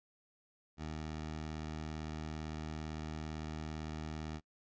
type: tone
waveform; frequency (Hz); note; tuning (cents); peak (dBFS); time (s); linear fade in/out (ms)
15% pulse; 77.78; D#2; 0; -34; 0.77-4.41; 50
effects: noise-tail reverb RT60 0.1 s tail -25 dB re dry + resampled to 16000 Hz